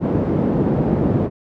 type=band-pass noise; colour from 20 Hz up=pink; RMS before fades=-18 dBFS; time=0-1.3 s; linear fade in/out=50 ms; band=140 to 400 Hz; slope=12 dB/octave; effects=none